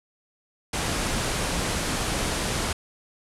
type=low-pass noise; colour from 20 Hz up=pink; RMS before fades=-27 dBFS; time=0.73-2.73 s; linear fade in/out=5 ms; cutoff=11000 Hz; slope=48 dB/octave; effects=none